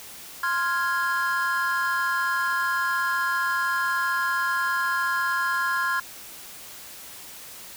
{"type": "chord", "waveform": "triangle", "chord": "F minor", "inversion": "second", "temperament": "equal", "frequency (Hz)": [1046.5, 1396.9, 1661.2], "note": ["C6", "F6", "Ab6"], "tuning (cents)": [0, 0, 0], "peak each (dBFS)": -25, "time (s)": [0.43, 6], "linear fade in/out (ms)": 5, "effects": ["white hiss -42 dBFS RMS until 7.76 s"]}